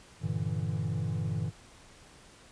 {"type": "chord", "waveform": "triangle", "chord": "E half-diminished seventh", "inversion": "first", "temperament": "equal", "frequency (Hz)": [98, 116.54, 146.83, 164.81], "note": ["G2", "Bb2", "D3", "E3"], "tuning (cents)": [0, 0, 0, 0], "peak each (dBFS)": -33, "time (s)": [0.2, 1.52], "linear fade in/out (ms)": 50, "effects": ["pink hiss -55 dBFS RMS until 2.51 s", "resampled to 22050 Hz"]}